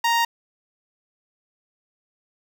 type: tone with notch filter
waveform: sawtooth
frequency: 932.3 Hz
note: A#5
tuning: in tune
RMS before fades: -20 dBFS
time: 0.04-0.25 s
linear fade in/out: 5 ms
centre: 9900 Hz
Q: 1.3
effects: none